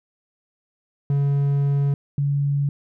triangle / sine tone pair in turn, 141 / 141.82 Hz, C#3 / C#3, +30 / +40 cents, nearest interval unison, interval 10 cents, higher second, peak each -15 / -18 dBFS, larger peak first, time 1.1-1.94 / 2.18-2.69 s, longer first, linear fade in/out 2 ms, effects none

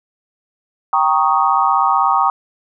sine chord, Eb dominant seventh, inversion first, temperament equal, 784 / 932.3 / 1108.7 / 1244.5 Hz, G5 / Bb5 / Db6 / Eb6, 0 / 0 / 0 / 0 cents, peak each -17 dBFS, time 0.93-2.3 s, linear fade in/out 2 ms, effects none

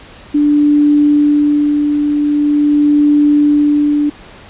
sine tone with tremolo, 293.7 Hz, D4, in tune, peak -6 dBFS, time 0.34-4.1 s, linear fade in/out 10 ms, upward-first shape sine, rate 0.44 Hz, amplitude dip 40%, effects pink hiss -37 dBFS RMS until 4.49 s + resampled to 8000 Hz

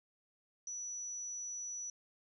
sine tone, 5910 Hz, F#8, 3 cents flat, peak -40 dBFS, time 0.67-1.9 s, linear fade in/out 2 ms, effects none

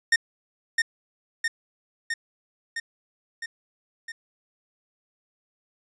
45% pulse tone with echo, 1833 Hz, A#6, 30 cents flat, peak -16 dBFS, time 0.12-0.16 s, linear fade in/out 5 ms, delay 660 ms, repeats 6, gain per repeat -3 dB, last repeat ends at 4.12 s, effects resampled to 22050 Hz

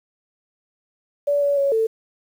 sine tone with pitch steps, 575 / 569 / 557 / 445.7 Hz, D5 / C#5 / C#5 / A4, -37 / +45 / +8 / +22 cents, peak -16 dBFS, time 1.27-1.87 s, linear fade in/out 10 ms, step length 150 ms, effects 8-bit

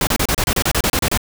pink noise bursts, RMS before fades -17 dBFS, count 13, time 0.01-1.175 s, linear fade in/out 2 ms, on 61 ms, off 31 ms, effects none

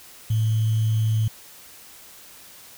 sine tone with sample-and-hold, 110.1 Hz, A2, 2 cents sharp, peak -18 dBFS, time 0.3-1.28 s, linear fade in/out 5 ms, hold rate 3150 Hz, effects white hiss -46 dBFS RMS until 2.77 s

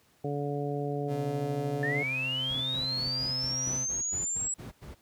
harmonic tone, 143.8 Hz, D3, 36 cents flat, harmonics 1 / 2 / 3 / 4 / 5, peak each -33 / -37 / -34 / -40 / -39 dBFS, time 0.24-2.03 s, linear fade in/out 5 ms
35% pulse tone with pitch glide, 130.81 to 129.23 Hz, C3 to C3, 0 to -21 cents, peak -35 dBFS, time 1.07-3.87 s, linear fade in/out 50 ms, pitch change -21 cents, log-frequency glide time 2.93-2.99 s
sine linear sweep, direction up, 1760 to 7790 Hz, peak -29 dBFS, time 1.83-4.54 s, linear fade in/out 2 ms
brown noise bursts, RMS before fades -38 dBFS, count 11, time 2.49-4.95 s, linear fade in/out 20 ms, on 140 ms, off 92 ms
effects pink hiss -65 dBFS RMS until 5.01 s + high-pass 80 Hz 12 dB/octave

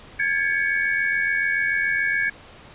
sine tone cluster, 1627 / 1714 / 2237 Hz, G#6 / A6 / C#7, -36 / -46 / +15 cents, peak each -24 dBFS, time 0.19-2.3 s, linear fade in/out 10 ms, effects pink hiss -45 dBFS RMS until 2.74 s + resampled to 8000 Hz

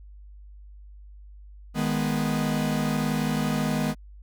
45% pulse chord, G# minor, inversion second, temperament equal with one note detuned, 155.56 / 207.7 / 246.2 Hz, D#3 / G#3 / B3, 0 / 0 / -5 cents, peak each -28 dBFS, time 1.74-3.95 s, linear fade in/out 50 ms, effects added 50 Hz sine -43 dBFS peak until 4.22 s

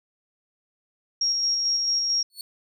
sine tone with tremolo, 5588 Hz, F8, in tune, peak -20 dBFS, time 1.21-2.23 s, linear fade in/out 5 ms, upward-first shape square, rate 4.5 Hz, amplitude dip 25%
sawtooth tone with exponential growth, 4413 Hz, C#8, 9 cents flat, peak -27 dBFS, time 2.3-2.41 s, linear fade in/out 1 ms, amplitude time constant 22 ms
effects none

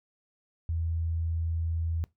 sine tone, 82.41 Hz, E2, in tune, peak -27 dBFS, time 0.69-2.04 s, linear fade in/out 0 ms, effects noise-tail reverb RT60 0.2 s tail -22 dB re dry

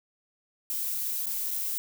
violet noise with dropouts, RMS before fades -31 dBFS, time 0.7-1.78 s, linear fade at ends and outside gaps 0 ms, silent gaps 1.258-1.267 / 1.507-1.512 s, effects none

